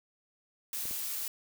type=noise; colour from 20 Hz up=blue; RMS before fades=-36 dBFS; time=0.73-1.28 s; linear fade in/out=2 ms
type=clicks; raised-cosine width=2 ms; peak=-34 dBFS; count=2; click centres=0.855 / 0.911 s
effects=none